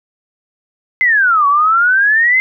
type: exponential two-way sweep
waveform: sine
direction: down then up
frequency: 2090 to 1114 to 2090 Hz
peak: -8 dBFS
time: 1.01-2.4 s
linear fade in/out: 0 ms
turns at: 1.47 s
effects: none